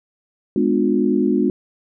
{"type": "chord", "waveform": "sine", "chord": "G# diminished seventh", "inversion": "none", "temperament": "just", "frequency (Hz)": [207.7, 249.2, 299, 358.8], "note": ["G#3", "B3", "D4", "F4"], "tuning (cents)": [0, 16, 31, 47], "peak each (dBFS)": -20, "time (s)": [0.56, 1.5], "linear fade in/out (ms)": 2, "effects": []}